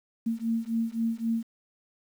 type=beating tone pair; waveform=sine; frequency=226.1 / 229.9 Hz; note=A3 / A#3; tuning=+47 / -24 cents; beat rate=3.8 Hz; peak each=-29 dBFS; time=0.26-1.43 s; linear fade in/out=10 ms; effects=9-bit